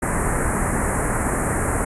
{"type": "band-stop noise", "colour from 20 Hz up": "pink", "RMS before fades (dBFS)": -21, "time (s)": [0.02, 1.85], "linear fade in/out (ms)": 10, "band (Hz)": [2000, 8000], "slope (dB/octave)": 48, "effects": ["resampled to 24000 Hz"]}